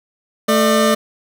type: tone pair together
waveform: 25% pulse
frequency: 220 / 599.3 Hz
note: A3 / D5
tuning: 0 / +35 cents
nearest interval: octave + perfect fourth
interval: 1735 cents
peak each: -11 dBFS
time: 0.48-0.95 s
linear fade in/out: 10 ms
effects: none